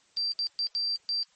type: tone bursts at uneven times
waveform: sine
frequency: 4699 Hz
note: D8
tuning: in tune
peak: -26 dBFS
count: 5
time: 0.17-0.32 / 0.39-0.47 / 0.59-0.67 / 0.75-0.96 / 1.09-1.23 s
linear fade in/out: 0 ms
effects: white hiss -64 dBFS RMS until 1.35 s + MP3 32 kbps